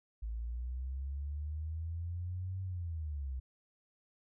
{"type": "linear two-way sweep", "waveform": "sine", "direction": "up then down", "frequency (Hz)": [54, 95, 62.7], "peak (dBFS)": -36, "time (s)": [0.22, 3.4], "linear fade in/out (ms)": 10, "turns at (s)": 2.62, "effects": []}